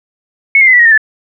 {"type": "tone with pitch steps", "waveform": "sine", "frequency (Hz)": [2200, 2116, 2036, 1958.8, 1884.5, 1812.9, 1744.1], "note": ["C#7", "C7", "C7", "B6", "A#6", "A#6", "A6"], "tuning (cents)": [-14, 19, -48, -15, 18, -49, -16], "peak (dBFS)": -3, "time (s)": [0.55, 0.977], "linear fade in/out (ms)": 2, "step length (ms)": 61, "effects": []}